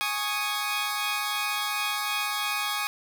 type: chord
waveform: 15% pulse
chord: Ab suspended fourth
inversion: none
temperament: equal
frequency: 830.6 / 1108.7 / 1244.5 Hz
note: Ab5 / Db6 / Eb6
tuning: 0 / 0 / 0 cents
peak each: -25 dBFS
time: 0.01-2.87 s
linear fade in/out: 0 ms
effects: none